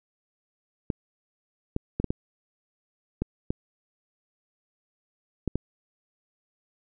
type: clicks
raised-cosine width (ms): 3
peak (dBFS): -13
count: 9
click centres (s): 0.902 / 1.764 / 2 / 2.043 / 2.105 / 3.22 / 3.505 / 5.477 / 5.556
effects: none